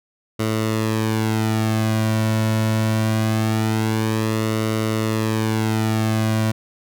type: tone with flanger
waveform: sawtooth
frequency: 110 Hz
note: A2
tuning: in tune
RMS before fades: -20 dBFS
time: 0.39-6.52 s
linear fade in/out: 10 ms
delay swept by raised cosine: 1.2 to 2.5 ms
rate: 0.23 Hz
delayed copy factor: -0.65
effects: none